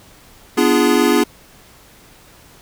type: chord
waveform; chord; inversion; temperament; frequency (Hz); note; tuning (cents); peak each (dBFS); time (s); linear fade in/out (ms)
square; B diminished seventh; none; equal with one note detuned; 246.9 / 293.7 / 342.8 / 415.3; B3 / D4 / F4 / Ab4; 0 / 0 / -32 / 0; -18; 0.57-1.24; 10
effects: pink hiss -46 dBFS RMS until 2.61 s